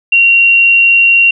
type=tone; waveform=sine; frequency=2752 Hz; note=F7; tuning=26 cents flat; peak=-4 dBFS; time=0.12-1.31 s; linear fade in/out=5 ms; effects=none